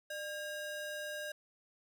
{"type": "ring-modulated tone", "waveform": "square", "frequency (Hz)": 1108.7, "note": "C#6", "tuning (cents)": 0, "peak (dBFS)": -37, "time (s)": [0.1, 1.32], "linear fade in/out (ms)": 5, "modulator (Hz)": 507, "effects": []}